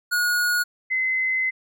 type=tone pair in turn; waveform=square / sine; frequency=1448 / 2048 Hz; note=F#6 / C7; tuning=-38 / -38 cents; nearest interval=tritone; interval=600 cents; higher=second; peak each=-20 dBFS; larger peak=neither; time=0.11-0.64 / 0.9-1.51 s; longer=second; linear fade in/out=20 ms; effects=none